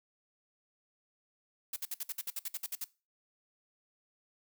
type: noise bursts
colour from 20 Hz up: blue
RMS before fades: -37 dBFS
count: 13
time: 1.73-2.843 s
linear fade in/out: 5 ms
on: 33 ms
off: 57 ms
effects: noise-tail reverb RT60 0.3 s tail -20 dB re dry